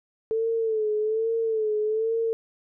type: tone with vibrato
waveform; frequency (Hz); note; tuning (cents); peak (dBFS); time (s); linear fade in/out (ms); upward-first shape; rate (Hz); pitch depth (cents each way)
sine; 440; A4; 0; -22; 0.31-2.33; 0; sine; 1.2; 63
effects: none